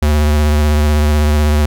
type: tone with vibrato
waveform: square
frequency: 75 Hz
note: D2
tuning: 37 cents sharp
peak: -10 dBFS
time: 0.02-1.66 s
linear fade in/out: 5 ms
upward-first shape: triangle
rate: 16 Hz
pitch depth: 38 cents each way
effects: none